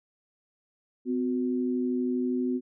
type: tone pair together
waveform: sine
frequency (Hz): 253.3 / 365.8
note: B3 / F#4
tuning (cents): +44 / -20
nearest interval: tritone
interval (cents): 636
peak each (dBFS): -26 / -31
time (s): 1.05-2.61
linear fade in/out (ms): 50
effects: none